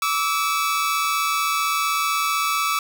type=tone pair together; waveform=sawtooth; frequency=1149.2 / 1305 Hz; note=D6 / E6; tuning=-38 / -18 cents; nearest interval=major second; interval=220 cents; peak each=-19 dBFS; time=0.02-2.79 s; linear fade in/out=2 ms; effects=none